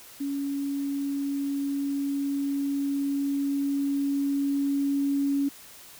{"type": "tone with level ramp", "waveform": "sine", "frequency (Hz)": 279.9, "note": "C#4", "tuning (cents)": 17, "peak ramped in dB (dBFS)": [-27, -22], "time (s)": [0.2, 5.49], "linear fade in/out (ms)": 10, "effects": ["white hiss -48 dBFS RMS until 5.99 s"]}